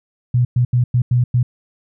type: tone bursts at uneven times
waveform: sine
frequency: 123 Hz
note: B2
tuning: 7 cents flat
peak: -11 dBFS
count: 6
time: 0.34-0.45 / 0.56-0.65 / 0.73-0.84 / 0.94-1.02 / 1.11-1.24 / 1.34-1.43 s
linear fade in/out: 5 ms
effects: none